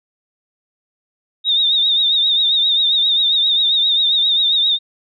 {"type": "tone with vibrato", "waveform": "sine", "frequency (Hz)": 3687, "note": "A#7", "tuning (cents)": -20, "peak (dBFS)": -12, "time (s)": [1.44, 4.79], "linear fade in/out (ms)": 50, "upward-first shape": "triangle", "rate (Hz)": 7.5, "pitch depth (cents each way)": 80, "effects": []}